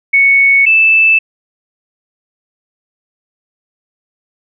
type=tone pair in turn; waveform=sine; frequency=2217 / 2636 Hz; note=C#7 / E7; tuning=0 / -1 cents; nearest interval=minor third; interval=299 cents; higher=second; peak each=-5 dBFS; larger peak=neither; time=0.13-0.66 / 0.66-1.19 s; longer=neither; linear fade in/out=10 ms; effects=none